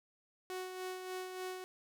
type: tone with tremolo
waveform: sawtooth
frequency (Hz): 370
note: F#4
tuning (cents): 0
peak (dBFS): -35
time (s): 0.5-1.64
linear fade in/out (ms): 0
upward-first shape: sine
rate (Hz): 3.4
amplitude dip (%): 45
effects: none